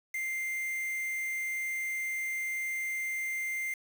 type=tone with quantisation; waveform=triangle; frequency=2093 Hz; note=C7; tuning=in tune; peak=-30 dBFS; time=0.14-3.74 s; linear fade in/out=5 ms; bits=7; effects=none